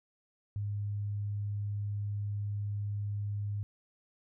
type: tone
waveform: sine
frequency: 102.6 Hz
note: G#2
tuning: 21 cents flat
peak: -32 dBFS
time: 0.56-3.63 s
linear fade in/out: 0 ms
effects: none